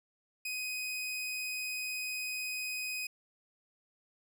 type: tone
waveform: sawtooth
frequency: 2506 Hz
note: D#7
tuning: 12 cents sharp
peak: -32 dBFS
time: 0.45-3.07 s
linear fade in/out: 5 ms
effects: none